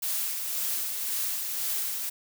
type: noise with tremolo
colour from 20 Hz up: blue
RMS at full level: -29 dBFS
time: 0.02-2.1 s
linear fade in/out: 10 ms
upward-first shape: sine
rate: 1.9 Hz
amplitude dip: 35%
effects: none